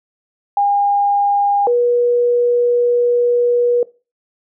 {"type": "tone pair in turn", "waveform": "sine", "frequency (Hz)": [810, 482.9], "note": ["G#5", "B4"], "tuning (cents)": [-43, -39], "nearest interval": "major sixth", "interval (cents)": 896, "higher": "first", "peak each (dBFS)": -11, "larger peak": "neither", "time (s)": [[0.57, 1.67], [1.67, 3.83]], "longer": "second", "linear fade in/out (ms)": 2, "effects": ["noise-tail reverb RT60 0.3 s tail -20 dB re dry"]}